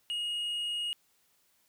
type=tone with tanh clipping; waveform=sine; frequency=2874 Hz; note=F7; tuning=49 cents sharp; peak=-32 dBFS; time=0.1-0.93 s; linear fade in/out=0 ms; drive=4 dB; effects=white hiss -70 dBFS RMS until 1.68 s